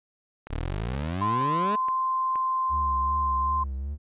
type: click train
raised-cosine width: 0.5 ms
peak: -25 dBFS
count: 5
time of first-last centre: 0.47-2.357 s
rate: 2.12 Hz
type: exponential sweep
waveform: 20% pulse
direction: up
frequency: 34.65 to 220 Hz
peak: -23 dBFS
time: 0.5-1.76 s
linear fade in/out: 10 ms
type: tone with pitch glide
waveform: sine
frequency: 1032 to 1042.2 Hz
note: C6 to C6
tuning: -24 to -7 cents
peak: -23 dBFS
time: 1.21-3.64 s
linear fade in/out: 10 ms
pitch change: +17 cents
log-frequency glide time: 1.73-1.98 s
type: tone with vibrato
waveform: triangle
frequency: 69.3 Hz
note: C#2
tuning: in tune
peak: -27 dBFS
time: 2.69-3.98 s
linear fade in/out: 50 ms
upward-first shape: triangle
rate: 2.6 Hz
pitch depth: 100 cents each way
effects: resampled to 8000 Hz